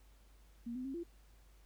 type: tone with pitch steps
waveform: sine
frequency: 235.7 / 254.2 / 268.9 / 341.5 Hz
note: A#3 / C4 / C4 / F4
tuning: +19 / -50 / +47 / -39 cents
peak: -39 dBFS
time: 0.66-1.036 s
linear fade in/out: 10 ms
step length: 94 ms
effects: added 50 Hz sine -60 dBFS peak until 1.65 s + pink hiss -70 dBFS RMS until 1.65 s